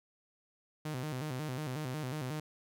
sawtooth tone with vibrato, 140 Hz, C#3, 18 cents sharp, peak -32 dBFS, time 0.85-2.4 s, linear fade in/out 5 ms, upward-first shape square, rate 5.5 Hz, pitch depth 160 cents each way, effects none

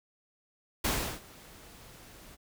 pink noise with ADSR envelope, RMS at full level -28 dBFS, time 0.84-2.37 s, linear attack 8 ms, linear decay 350 ms, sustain -24 dB, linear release 34 ms, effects none

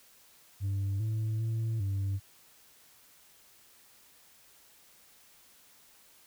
sine tone with pitch steps, 98.5 / 109.5 / 112.5 / 98 Hz, G2 / A2 / A2 / G2, +9 / -8 / +39 / 0 cents, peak -26 dBFS, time 0.6-2.2 s, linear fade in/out 50 ms, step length 400 ms, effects tanh soft clip ceiling -28 dBFS + white hiss -60 dBFS RMS until 6.26 s

